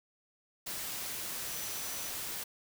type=tone in noise; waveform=sine; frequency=5920 Hz; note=F#8; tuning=in tune; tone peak=-46 dBFS; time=1.47-2.11 s; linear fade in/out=10 ms; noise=white; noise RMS=-39 dBFS; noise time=0.66-2.44 s; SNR=-10 dB; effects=none